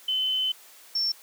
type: tone pair in turn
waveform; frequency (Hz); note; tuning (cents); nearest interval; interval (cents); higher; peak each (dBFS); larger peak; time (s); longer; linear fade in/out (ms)
sine; 3045 / 5426; F#7 / E8; +49 / +49; minor seventh; 1000; second; -23; neither; 0.08-0.52 / 0.95-1.12; first; 5
effects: white hiss -51 dBFS RMS until 1.22 s + high-pass 400 Hz 12 dB/octave